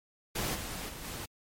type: noise with level steps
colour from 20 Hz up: pink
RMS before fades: -33 / -39 / -44 / -40 dBFS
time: 0.35-1.26 s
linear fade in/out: 10 ms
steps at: 0.54 / 0.88 / 1.03 s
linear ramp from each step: 20 ms
effects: MP3 64 kbps